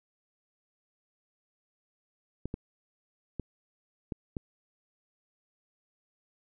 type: clicks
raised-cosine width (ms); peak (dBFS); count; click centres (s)
3; -21; 5; 2.456 / 2.541 / 3.397 / 4.122 / 4.368
effects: none